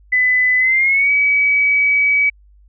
sine tone with pitch glide, 2005 to 2277 Hz, B6 to C#7, +26 to +46 cents, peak -11 dBFS, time 0.12-2.3 s, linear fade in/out 10 ms, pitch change +220 cents, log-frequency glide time 0.58-1.11 s, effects added 50 Hz sine -45 dBFS peak until 2.68 s

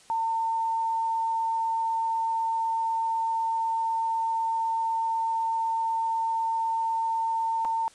sine tone with dropouts, 904 Hz, A5, 47 cents sharp, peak -24 dBFS, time 0.1-7.88 s, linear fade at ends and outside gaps 0 ms, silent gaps 7.648-7.652 s, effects white hiss -55 dBFS RMS until 7.94 s + resampled to 22050 Hz

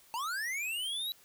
square linear sweep, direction up, 880 to 3951 Hz, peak -34 dBFS, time 0.14-1.12 s, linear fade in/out 0 ms, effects white hiss -61 dBFS RMS until 1.24 s

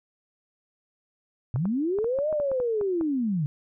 sine linear two-way sweep, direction up then down, 110 to 627 to 137.6 Hz, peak -23 dBFS, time 1.54-3.46 s, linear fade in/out 0 ms, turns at 2.3 s
clicks, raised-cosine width 1 ms, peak -23 dBFS, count 11, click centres 1.56 / 1.655 / 1.987 / 2.044 / 2.188 / 2.327 / 2.4 / 2.516 / 2.601 / 2.812 / 3.011 s
effects none

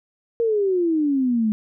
sine exponential sweep, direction down, 470.9 to 210.4 Hz, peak -17 dBFS, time 0.4-1.52 s, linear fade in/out 0 ms, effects none

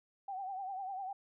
sine tone with vibrato, 769 Hz, G5, 33 cents flat, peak -38 dBFS, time 0.28-1.13 s, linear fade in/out 5 ms, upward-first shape triangle, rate 10 Hz, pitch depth 88 cents each way, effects none

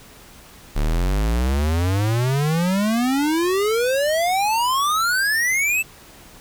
square exponential sweep, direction up, 35.18 to 2676 Hz, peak -18 dBFS, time 0.75-5.83 s, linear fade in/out 20 ms, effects pink hiss -45 dBFS RMS until 6.4 s

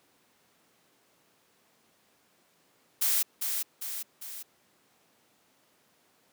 blue noise with echo, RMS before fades -26 dBFS, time 3.01-3.23 s, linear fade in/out 10 ms, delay 400 ms, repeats 3, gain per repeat -5 dB, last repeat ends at 4.43 s, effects pink hiss -66 dBFS RMS until 6.32 s + high-pass 200 Hz 12 dB/octave

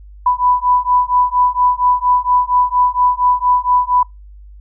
sine beating tone pair, 990 / 994.3 Hz, B5 / B5, +4 / +11 cents, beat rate 4.3 Hz, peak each -14 dBFS, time 0.26-4.03 s, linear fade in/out 5 ms, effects noise-tail reverb RT60 0.2 s tail -26 dB re dry + added 50 Hz sine -35 dBFS peak until 4.6 s

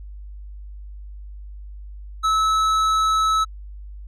triangle tone with tanh clipping, 1300 Hz, E6, 24 cents flat, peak -18 dBFS, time 2.23-3.45 s, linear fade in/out 20 ms, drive 15 dB, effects added 50 Hz sine -34 dBFS peak until 4.07 s

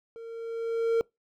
triangle tone with level ramp, 458.3 Hz, A#4, 29 cents flat, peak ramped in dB -38 to -18 dBFS, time 0.16-1.01 s, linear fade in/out 0 ms, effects noise-tail reverb RT60 0.2 s tail -25 dB re dry

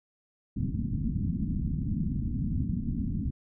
white low-pass noise, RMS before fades -30 dBFS, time 0.56-3.31 s, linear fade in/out 10 ms, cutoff 250 Hz, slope 48 dB/octave, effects none

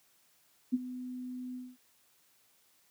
sine tone with ADSR envelope, 251.6 Hz, B3, 32 cents sharp, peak -23 dBFS, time 0.72-1.77 s, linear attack 20 ms, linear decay 32 ms, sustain -15 dB, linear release 220 ms, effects white hiss -68 dBFS RMS until 2.9 s + high-pass 80 Hz 12 dB/octave

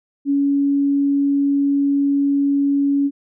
sine tone, 281 Hz, C#4, 24 cents sharp, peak -14 dBFS, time 0.25-3.11 s, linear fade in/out 50 ms, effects none

